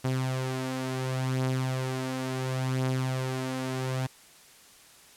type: beating tone pair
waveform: sawtooth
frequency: 129.5 / 130.21 Hz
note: C3 / C3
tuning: -17 / -8 cents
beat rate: 0.71 Hz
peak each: -30 / -25 dBFS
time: 0.04-4.07 s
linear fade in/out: 10 ms
effects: white hiss -54 dBFS RMS until 5.16 s + low-pass 11000 Hz 12 dB/octave